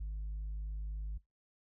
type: tone with tanh clipping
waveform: sine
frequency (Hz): 51.8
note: G#1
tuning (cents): -4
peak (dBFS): -37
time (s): 0-1.18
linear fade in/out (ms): 10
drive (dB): 1
effects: noise-tail reverb RT60 0.2 s tail -21 dB re dry